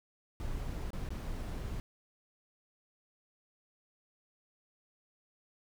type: noise with dropouts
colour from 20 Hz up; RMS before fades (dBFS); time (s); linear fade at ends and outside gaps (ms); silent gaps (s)
brown; -38; 0.4-1.8; 0; 0.904-0.932 / 1.089-1.105 / 1.583-1.587
effects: none